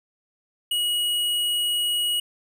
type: tone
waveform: square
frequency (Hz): 2905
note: F#7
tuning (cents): -32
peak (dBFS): -22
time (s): 0.71-2.2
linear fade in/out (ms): 5
effects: none